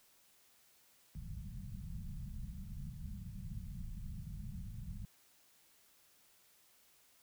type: low-pass noise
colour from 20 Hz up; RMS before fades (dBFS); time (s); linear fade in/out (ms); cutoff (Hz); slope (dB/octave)
pink; -45; 1.15-5.05; 0; 210; 96
effects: white hiss -68 dBFS RMS until 7.22 s